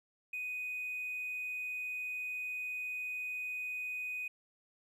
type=tone with hard clipping; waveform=triangle; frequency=2493 Hz; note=D#7; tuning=3 cents sharp; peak=-37 dBFS; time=0.33-4.28 s; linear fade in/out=5 ms; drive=4 dB; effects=none

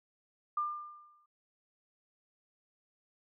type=tone with exponential decay; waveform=sine; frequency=1198 Hz; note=D6; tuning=34 cents sharp; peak=-28 dBFS; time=0.57-1.26 s; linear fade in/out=5 ms; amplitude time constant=150 ms; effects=none

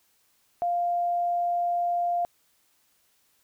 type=tone; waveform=sine; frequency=698.5 Hz; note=F5; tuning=in tune; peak=-23 dBFS; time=0.62-2.25 s; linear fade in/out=0 ms; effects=white hiss -67 dBFS RMS until 3.43 s

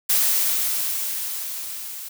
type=noise with level ramp; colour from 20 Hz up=blue; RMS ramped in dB=-18 to -35 dBFS; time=0.09-2.09 s; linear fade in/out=10 ms; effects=none

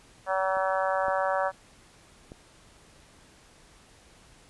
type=harmonic tone; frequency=190 Hz; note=F#3; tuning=46 cents sharp; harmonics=3 / 4 / 5 / 6 / 7 / 8 / 9; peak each=-28 / -30 / -32 / -34 / -35 / -36 / -37 dBFS; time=0.26-1.52 s; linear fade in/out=50 ms
type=clicks; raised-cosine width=2 ms; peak=-33 / -28 / -29 dBFS; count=3; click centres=0.57 / 1.083 / 2.319 s
effects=pink hiss -56 dBFS RMS until 4.49 s + resampled to 24000 Hz

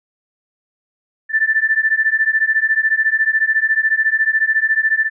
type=beating tone pair; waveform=sine; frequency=1760 / 1774 Hz; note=A6 / A6; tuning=0 / +14 cents; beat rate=14 Hz; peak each=-16 dBFS; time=1.29-5.1 s; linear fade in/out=50 ms; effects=none

